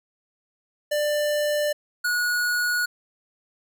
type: tone pair in turn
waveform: square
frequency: 593 / 1455.9 Hz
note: D5 / F#6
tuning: +17 / -28 cents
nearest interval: octave + major third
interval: 1555 cents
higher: second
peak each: -22 dBFS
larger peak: neither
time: 0.91-1.73 / 2.04-2.86 s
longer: neither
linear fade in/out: 10 ms
effects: none